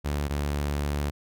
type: tone pair in turn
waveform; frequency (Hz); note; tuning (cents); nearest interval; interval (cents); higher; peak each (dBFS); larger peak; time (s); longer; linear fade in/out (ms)
sawtooth; 72.7 / 72.42; D2 / D2; -17 / -24; unison; 7; first; -22; neither; 0.04-0.29 / 0.29-1.11; second; 20
effects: none